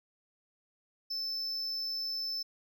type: tone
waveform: triangle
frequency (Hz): 5274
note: E8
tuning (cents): 0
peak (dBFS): -32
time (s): 1.1-2.43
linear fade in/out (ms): 10
effects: none